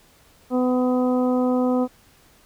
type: harmonic tone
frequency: 251.6 Hz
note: B3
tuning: 32 cents sharp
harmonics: 1 / 2 / 3 / 4 / 5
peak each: -19 / -23 / -30 / -34 / -35 dBFS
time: 0.5-1.88 s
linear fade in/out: 50 ms
effects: pink hiss -55 dBFS RMS until 2.45 s